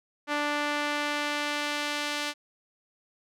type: tone with band-pass filter sweep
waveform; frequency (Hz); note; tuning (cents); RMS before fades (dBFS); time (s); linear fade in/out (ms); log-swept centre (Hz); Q
sawtooth; 293.7; D4; 0; -30; 0.27-2.34; 50; 1600 to 3500; 0.76
effects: none